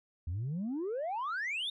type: exponential sweep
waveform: sine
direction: up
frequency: 78.4 to 3746 Hz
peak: -31 dBFS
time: 0.27-1.7 s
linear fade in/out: 5 ms
effects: tanh soft clip ceiling -31 dBFS